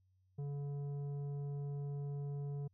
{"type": "tone with tanh clipping", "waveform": "sine", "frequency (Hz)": 142.6, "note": "C#3", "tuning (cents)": 49, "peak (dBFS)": -40, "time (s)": [0.38, 2.68], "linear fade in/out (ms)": 10, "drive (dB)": 9, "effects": ["added 93 Hz sine -70 dBFS peak until 2.73 s"]}